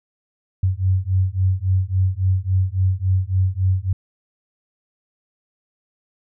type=beating tone pair; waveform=sine; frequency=92.2 / 95.8 Hz; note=F#2 / G2; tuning=-6 / -39 cents; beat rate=3.6 Hz; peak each=-19 dBFS; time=0.63-3.93 s; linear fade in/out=5 ms; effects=none